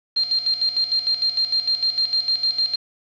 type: tone with tremolo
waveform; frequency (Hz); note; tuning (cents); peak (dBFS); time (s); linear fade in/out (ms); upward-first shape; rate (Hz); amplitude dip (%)
sine; 4186; C8; 0; -16; 0.16-2.76; 10; square; 6.6; 70
effects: resampled to 11025 Hz + 7-bit